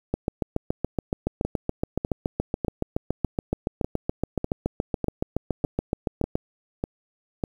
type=two click trains; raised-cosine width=2 ms; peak=-12 / -10 dBFS; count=11 / 45; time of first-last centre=1.45-7.438 / 0.14-6.355 s; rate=1.67 / 7.08 Hz; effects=8-bit